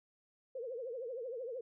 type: tone with vibrato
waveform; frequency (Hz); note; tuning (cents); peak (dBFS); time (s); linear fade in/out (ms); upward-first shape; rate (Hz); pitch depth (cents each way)
sine; 490.9; B4; -10; -39; 0.55-1.61; 5; triangle; 13; 190
effects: none

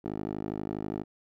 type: tone with band-pass filter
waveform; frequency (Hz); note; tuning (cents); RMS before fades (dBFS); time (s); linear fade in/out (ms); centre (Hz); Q
10% pulse; 52.3; G#1; +13; -35; 0.04-1.04; 20; 380; 1.4
effects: none

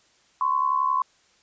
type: tone pair together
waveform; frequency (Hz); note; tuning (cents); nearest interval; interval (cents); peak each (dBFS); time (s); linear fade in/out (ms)
sine; 1028.9 / 1100; C6 / C#6; -29 / -14; minor second; 115; -22 / -24; 0.41-1.02; 2
effects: white hiss -61 dBFS RMS until 1.42 s + resampled to 16000 Hz

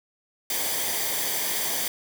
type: noise with comb filter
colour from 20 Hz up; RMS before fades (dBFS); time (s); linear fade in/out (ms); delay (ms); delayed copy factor
white; -27; 0.5-1.88; 2; 0.74; -0.6
effects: none

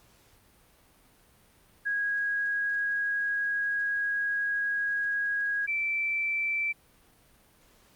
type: tone pair in turn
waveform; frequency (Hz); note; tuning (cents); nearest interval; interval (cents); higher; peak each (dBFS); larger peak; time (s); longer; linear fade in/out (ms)
sine; 1648 / 2331; G#6 / D7; -14 / -14; tritone; 600; second; -26; neither; 1.85-5.67 / 5.67-6.73; first; 20
effects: pink hiss -61 dBFS RMS until 7.95 s + Opus 48 kbps

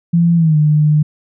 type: tone with pitch glide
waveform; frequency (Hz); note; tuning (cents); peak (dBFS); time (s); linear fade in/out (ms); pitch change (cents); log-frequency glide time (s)
sine; 169.7 to 151.19; F3 to D#3; -49 to -49; -8; 0.13-1.03; 10; -200; 0.36-0.57
effects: none

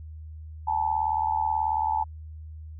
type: tone with amplitude modulation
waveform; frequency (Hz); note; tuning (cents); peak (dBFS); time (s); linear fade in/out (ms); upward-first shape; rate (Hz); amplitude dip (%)
sine; 872; A5; -16; -19; 0.67-2.04; 10; sine; 78.4; 85
effects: added 78 Hz sine -38 dBFS peak until 2.79 s

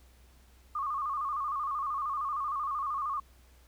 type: tone with vibrato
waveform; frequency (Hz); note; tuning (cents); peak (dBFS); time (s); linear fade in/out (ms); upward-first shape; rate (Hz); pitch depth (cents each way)
sine; 1154; D6; -31; -30; 0.75-3.2; 5; square; 13; 84
effects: added 62 Hz sine -57 dBFS peak until 3.67 s + pink hiss -64 dBFS RMS until 3.67 s

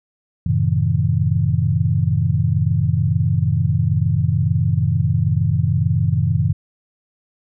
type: chord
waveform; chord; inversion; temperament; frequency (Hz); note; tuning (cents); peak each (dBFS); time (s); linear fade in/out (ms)
sine; F# diminished seventh; none; just; 92.5 / 111 / 133.2 / 159.84; F#2 / A2 / C3 / Eb3; 0 / +16 / +31 / +47; -20; 0.46-6.53; 5
effects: none

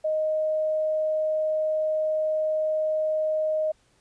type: tone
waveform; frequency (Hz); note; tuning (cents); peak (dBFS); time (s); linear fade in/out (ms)
sine; 622.3; D#5; 0; -22; 0.04-3.72; 10
effects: pink hiss -64 dBFS RMS until 4 s + resampled to 22050 Hz

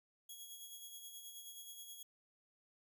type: tone with tremolo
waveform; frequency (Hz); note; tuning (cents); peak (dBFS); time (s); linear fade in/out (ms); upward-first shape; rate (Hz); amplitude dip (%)
10% pulse; 3322; G#7; 0; -40; 0.29-2.03; 5; sine; 9.4; 45
effects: none

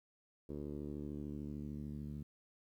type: tone with low-pass filter sweep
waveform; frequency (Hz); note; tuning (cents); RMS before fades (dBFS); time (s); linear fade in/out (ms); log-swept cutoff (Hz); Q
10% pulse; 73.42; D2; 0; -44; 0.49-2.23; 5; 420 to 190; 1.7
effects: 12-bit

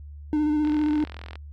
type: tone with vibrato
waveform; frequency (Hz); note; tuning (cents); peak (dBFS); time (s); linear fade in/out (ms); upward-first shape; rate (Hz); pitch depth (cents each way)
triangle; 301.3; D4; +44; -18; 0.33-1.04; 0; square; 15; 20
type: click train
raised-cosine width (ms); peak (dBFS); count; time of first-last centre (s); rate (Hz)
0.3; -23; 31; 0.65-1.356; 42.5
effects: added 73 Hz sine -38 dBFS peak until 1.52 s + Opus 48 kbps

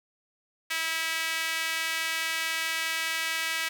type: tone with high-pass filter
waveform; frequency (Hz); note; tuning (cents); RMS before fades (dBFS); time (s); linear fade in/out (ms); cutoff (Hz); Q
sawtooth; 324.7; E4; -26; -30; 0.7-3.69; 10; 2000; 1.8
effects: none

